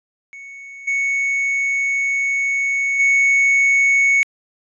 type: tone with level steps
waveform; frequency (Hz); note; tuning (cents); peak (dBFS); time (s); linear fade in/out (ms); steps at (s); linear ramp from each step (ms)
triangle; 2217; C#7; 0; -32 / -15 / -10; 0.33-4.23; 0; 0.87 / 2.99; 10
effects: resampled to 22050 Hz